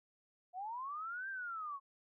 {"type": "linear two-way sweep", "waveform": "sine", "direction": "up then down", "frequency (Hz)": [698.5, 1600, 1077], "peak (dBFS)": -40, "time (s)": [0.53, 1.8], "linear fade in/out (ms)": 50, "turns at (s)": 1.29, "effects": []}